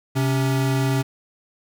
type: tone pair together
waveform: square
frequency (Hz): 131.3 / 278.6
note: C3 / C#4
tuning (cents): +6 / +9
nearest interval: octave + minor second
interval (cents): 1303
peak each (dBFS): -20 / -26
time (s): 0.15-1.03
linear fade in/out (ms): 20
effects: none